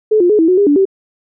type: tone with pitch steps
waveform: sine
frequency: 430.8 / 352.6 / 422.8 / 325.5 / 366.4 / 405.1 / 289.3 / 386.7 Hz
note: A4 / F4 / G#4 / E4 / F#4 / G#4 / D4 / G4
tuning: -37 / +17 / +31 / -22 / -17 / -43 / -26 / -24 cents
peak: -7 dBFS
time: 0.11-0.854 s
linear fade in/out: 10 ms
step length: 93 ms
effects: none